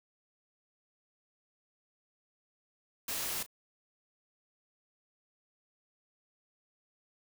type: noise with echo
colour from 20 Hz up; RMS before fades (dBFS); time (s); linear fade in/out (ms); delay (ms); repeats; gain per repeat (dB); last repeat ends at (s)
white; -36; 3.08-3.43; 5; 34; 1; -15; 3.464
effects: none